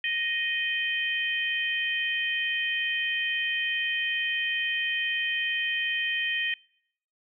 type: harmonic tone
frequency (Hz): 622.3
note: D#5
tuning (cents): 0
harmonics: 3 / 4 / 5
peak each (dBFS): -29 / -30 / -31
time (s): 0.04-6.54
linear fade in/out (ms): 2
effects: noise-tail reverb RT60 0.7 s tail -25 dB re dry